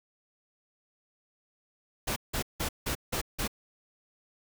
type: noise bursts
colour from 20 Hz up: pink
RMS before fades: -31 dBFS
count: 6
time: 2.07-3.478 s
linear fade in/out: 10 ms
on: 93 ms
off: 170 ms
effects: none